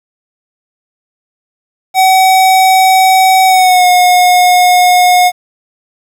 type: tone with pitch glide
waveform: square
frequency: 756 to 722.3 Hz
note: F#5 to F#5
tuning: +37 to -42 cents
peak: -5 dBFS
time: 1.94-5.32 s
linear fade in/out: 50 ms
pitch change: -79 cents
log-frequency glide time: 3.46-3.86 s
effects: 7-bit